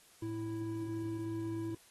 triangle tone pair together, 110 / 329.6 Hz, A2 / E4, 0 / 0 cents, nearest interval octave + perfect fifth, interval 1900 cents, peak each -39 / -35 dBFS, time 0.22-1.75 s, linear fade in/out 5 ms, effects white hiss -62 dBFS RMS until 1.9 s + AAC 32 kbps

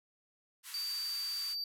white band-pass noise, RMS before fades -47 dBFS, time 0.63-1.56 s, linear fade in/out 50 ms, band 1000 to 14000 Hz, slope 48 dB/octave
triangle tone, 4634 Hz, D8, 24 cents flat, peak -34 dBFS, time 0.74-1.64 s, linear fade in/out 2 ms
effects none

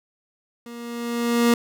30% pulse tone with level ramp, 236.3 Hz, A#3, 24 cents sharp, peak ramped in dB -34 to -11 dBFS, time 0.66-1.54 s, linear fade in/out 2 ms, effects none

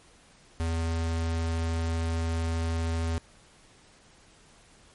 square tone, 82.41 Hz, E2, in tune, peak -27 dBFS, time 0.6-3.18 s, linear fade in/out 0 ms, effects pink hiss -57 dBFS RMS until 4.94 s + MP3 48 kbps

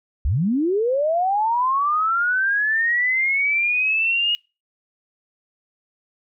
sine linear sweep, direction up, 53.2 to 2884 Hz, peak -17 dBFS, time 0.25-4.35 s, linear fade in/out 0 ms, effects noise-tail reverb RT60 0.3 s tail -26 dB re dry

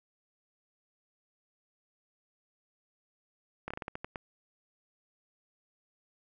slowing click train, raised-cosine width 0.5 ms, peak -22 dBFS, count 9, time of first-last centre 3.68-4.158 s, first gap 25 ms, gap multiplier 1.24, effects none

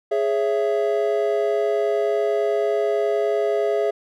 triangle chord, C# minor, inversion second, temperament just, 415.8 / 554.4 / 665.2 Hz, G#4 / C#5 / E5, +2 / 0 / +16 cents, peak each -19 / -24 / -21 dBFS, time 0.11-3.91 s, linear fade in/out 10 ms, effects none

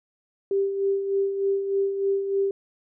sine tone with tremolo, 393.7 Hz, G4, 8 cents sharp, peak -19 dBFS, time 0.51-2.51 s, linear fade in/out 2 ms, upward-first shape sine, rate 3.3 Hz, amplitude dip 55%, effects none

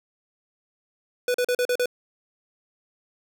square tone bursts, 493.9 Hz, B4, in tune, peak -21 dBFS, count 6, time 1.28-1.858 s, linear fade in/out 2 ms, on 63 ms, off 40 ms, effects none

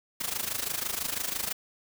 white noise with amplitude modulation, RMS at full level -29 dBFS, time 0.2-1.53 s, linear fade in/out 10 ms, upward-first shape sine, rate 26 Hz, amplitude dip 80%, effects none

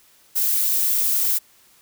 violet noise with high-pass filter sweep, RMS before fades -20 dBFS, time 0.35-1.39 s, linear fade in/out 20 ms, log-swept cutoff 200 to 400 Hz, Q 3, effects white hiss -55 dBFS RMS until 1.81 s

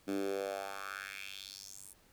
10% pulse tone with high-pass filter sweep, 98 Hz, G2, in tune, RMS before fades -41 dBFS, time 0.07-1.94 s, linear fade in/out 20 ms, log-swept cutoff 250 to 10000 Hz, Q 3.4, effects pink hiss -66 dBFS RMS until 2.12 s

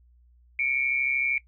sine tone pair together, 2216 / 2349 Hz, C#7 / D7, -1 / 0 cents, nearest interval minor second, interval 101 cents, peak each -26 dBFS, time 0.59-1.38 s, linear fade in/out 2 ms, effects noise-tail reverb RT60 0.1 s tail -21 dB re dry + added 60 Hz sine -55 dBFS peak until 1.47 s

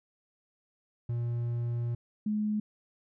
triangle / sine tone pair in turn, 118.8 / 211.7 Hz, A#2 / G#3, +33 / +33 cents, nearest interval minor seventh, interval 1000 cents, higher second, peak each -27 dBFS, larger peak neither, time 1.09-1.95 / 2.26-2.6 s, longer first, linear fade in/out 5 ms, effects none

